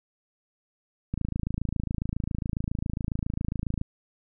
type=click train; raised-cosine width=5 ms; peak=-16 dBFS; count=74; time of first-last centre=1.14-3.814 s; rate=27.3 Hz; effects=none